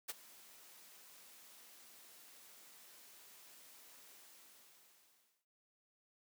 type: noise with ADSR envelope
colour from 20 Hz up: white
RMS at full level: -40 dBFS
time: 0.08-5.46 s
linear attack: 18 ms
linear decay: 25 ms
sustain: -20 dB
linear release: 1300 ms
effects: noise-tail reverb RT60 0.2 s tail -19 dB re dry + high-pass 200 Hz 12 dB/octave